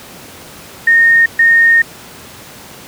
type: tone bursts at uneven times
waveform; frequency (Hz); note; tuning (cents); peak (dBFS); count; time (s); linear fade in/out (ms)
sine; 1842; A#6; -21; -5; 2; 0.87-1.26 / 1.39-1.82; 5
effects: pink hiss -34 dBFS RMS until 2.87 s + high-pass 100 Hz 12 dB/octave